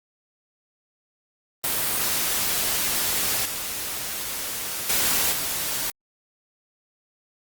white noise with level steps, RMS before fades -24 / -30 / -22 / -27 dBFS, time 1.64-5.9 s, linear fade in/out 0 ms, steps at 3.45 / 4.89 / 5.32 s, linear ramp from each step 5 ms, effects Opus 32 kbps

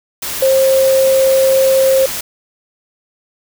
sine tone in noise, 532 Hz, C5, 29 cents sharp, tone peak -8 dBFS, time 0.42-2.06 s, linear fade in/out 5 ms, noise white, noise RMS -22 dBFS, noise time 0.22-2.21 s, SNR +11 dB, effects none

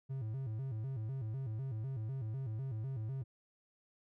triangle tone with vibrato, 121 Hz, B2, 35 cents flat, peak -35 dBFS, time 0.09-3.24 s, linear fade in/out 20 ms, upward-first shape square, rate 4 Hz, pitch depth 180 cents each way, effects none

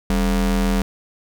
square ring-modulated tone, 120 Hz, B2, 49 cents flat, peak -14 dBFS, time 0.1-0.82 s, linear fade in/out 0 ms, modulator 76.4 Hz, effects none

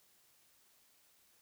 silence, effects white hiss -69 dBFS RMS until 1.41 s

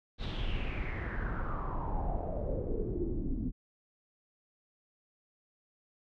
brown noise with low-pass filter sweep, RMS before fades -34 dBFS, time 0.18-3.52 s, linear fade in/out 50 ms, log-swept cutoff 3900 to 230 Hz, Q 5.6, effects none

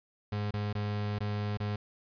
35% pulse tone with dropouts, 103.83 Hz, G#2, in tune, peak -29 dBFS, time 0.32-1.76 s, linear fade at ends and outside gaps 5 ms, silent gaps 0.509-0.538 / 0.729-0.751 / 1.188-1.205 / 1.573-1.601 s, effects resampled to 11025 Hz + 11-bit

